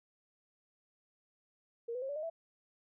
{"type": "tone with pitch steps", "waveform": "sine", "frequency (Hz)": [466.5, 500, 535.9, 574.3, 615.6, 659.7], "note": ["A#4", "B4", "C5", "D5", "D#5", "E5"], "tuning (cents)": [1, 21, 41, -39, -19, 1], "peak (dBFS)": -36, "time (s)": [1.88, 2.3], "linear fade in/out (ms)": 10, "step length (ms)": 70, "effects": []}